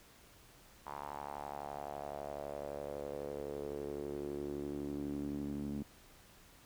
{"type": "tone with band-pass filter sweep", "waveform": "sawtooth", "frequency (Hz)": 71.9, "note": "D2", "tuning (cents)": -36, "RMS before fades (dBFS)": -42, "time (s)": [0.86, 5.83], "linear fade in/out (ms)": 10, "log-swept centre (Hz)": [960, 240], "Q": 4.3, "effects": ["pink hiss -61 dBFS RMS until 6.65 s"]}